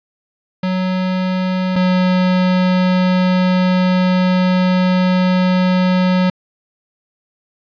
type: tone pair in turn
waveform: square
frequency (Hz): 185 / 183.4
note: F#3 / F#3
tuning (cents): 0 / -15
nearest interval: unison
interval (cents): 15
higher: first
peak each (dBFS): -16 / -12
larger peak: second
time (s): 0.63-1.76 / 1.76-6.3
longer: second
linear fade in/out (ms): 5
effects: resampled to 11025 Hz + 9-bit